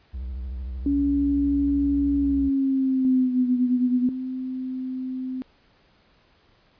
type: tone with vibrato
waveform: triangle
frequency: 63.7 Hz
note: C2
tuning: 46 cents flat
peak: -27 dBFS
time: 0.13-2.5 s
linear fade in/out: 20 ms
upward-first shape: sine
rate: 13 Hz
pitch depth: 130 cents each way
type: tone with pitch glide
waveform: sine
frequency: 282.2 to 248.5 Hz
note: C#4 to B3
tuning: +31 to +11 cents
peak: -19 dBFS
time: 0.86-4.09 s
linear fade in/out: 2 ms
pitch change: -220 cents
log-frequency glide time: 2.17-3.51 s
type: tone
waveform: sine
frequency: 257.9 Hz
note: C4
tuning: 25 cents flat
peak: -27 dBFS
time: 3.05-5.42 s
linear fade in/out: 0 ms
effects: pink hiss -60 dBFS RMS until 6.79 s + resampled to 11025 Hz